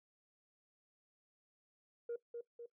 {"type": "tone with echo", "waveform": "sine", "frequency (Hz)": 471.7, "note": "A#4", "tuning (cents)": 20, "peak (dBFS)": -36, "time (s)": [2.09, 2.16], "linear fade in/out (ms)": 5, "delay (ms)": 250, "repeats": 2, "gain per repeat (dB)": -5, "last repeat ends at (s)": 2.66, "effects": ["noise-tail reverb RT60 0.1 s tail -18 dB re dry", "tanh soft clip ceiling -36 dBFS"]}